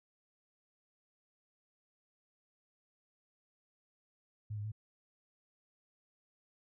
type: tone with pitch steps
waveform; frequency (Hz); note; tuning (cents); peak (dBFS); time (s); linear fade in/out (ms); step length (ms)
sine; 106 / 103.6 / 108; G#2 / G#2 / A2; +36 / -4 / -32; -37; 4.5-4.719; 10; 73
effects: none